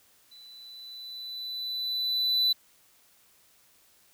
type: tone with level ramp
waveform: triangle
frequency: 3988 Hz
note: B7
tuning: 16 cents sharp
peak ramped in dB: -47 to -19 dBFS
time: 0.31-2.53 s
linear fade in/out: 10 ms
effects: white hiss -62 dBFS RMS until 4.13 s